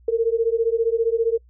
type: beating tone pair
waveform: sine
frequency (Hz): 450 / 465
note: A4 / A#4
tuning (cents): +39 / -4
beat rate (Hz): 15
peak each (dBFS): -20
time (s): 0.08-1.38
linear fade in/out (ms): 5
effects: noise-tail reverb RT60 0.1 s tail -25 dB re dry + added 60 Hz sine -49 dBFS peak until 1.49 s